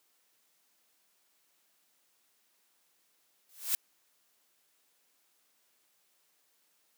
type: noise with exponential growth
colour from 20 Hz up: blue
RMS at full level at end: -26 dBFS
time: 3.49-3.75 s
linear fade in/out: 1 ms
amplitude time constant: 55 ms
effects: white hiss -72 dBFS RMS until 6.97 s + high-pass 200 Hz 12 dB/octave